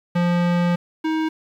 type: tone pair in turn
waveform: square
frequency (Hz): 174.61 / 316.5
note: F3 / D#4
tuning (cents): 0 / +30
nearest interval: minor seventh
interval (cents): 1030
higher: second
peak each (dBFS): -17 / -20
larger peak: first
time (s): 0.15-0.76 / 1.04-1.29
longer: first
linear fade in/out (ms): 10
effects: low-pass 3000 Hz 12 dB/octave + 8-bit